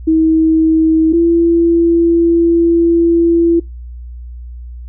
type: tone pair in turn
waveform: sine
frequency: 319.8 / 336.8 Hz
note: D#4 / E4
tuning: +48 / +37 cents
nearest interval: minor second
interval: 89 cents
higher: second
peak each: -7 dBFS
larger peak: neither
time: 0.07-1.13 / 1.13-3.6 s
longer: second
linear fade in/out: 10 ms
effects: noise-tail reverb RT60 0.2 s tail -25 dB re dry + added 60 Hz sine -26 dBFS peak until 4.88 s